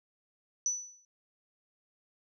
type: tone with exponential decay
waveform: sine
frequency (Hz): 5960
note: F#8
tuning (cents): +12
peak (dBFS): -25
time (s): 0.66-1.05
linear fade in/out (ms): 1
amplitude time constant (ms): 84
effects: none